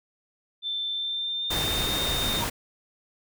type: tone with pitch glide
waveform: sine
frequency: 3547 to 3661 Hz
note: A7 to A#7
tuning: +13 to -32 cents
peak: -27 dBFS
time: 0.62-2.44 s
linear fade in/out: 50 ms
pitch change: +55 cents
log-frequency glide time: 0.91-1.9 s
type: noise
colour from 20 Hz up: pink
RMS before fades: -29 dBFS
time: 1.5-2.5 s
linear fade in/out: 10 ms
type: tone with exponential growth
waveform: sine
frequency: 940 Hz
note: A#5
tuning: 14 cents sharp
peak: -23 dBFS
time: 2.36-2.44 s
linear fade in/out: 0 ms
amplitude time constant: 16 ms
effects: none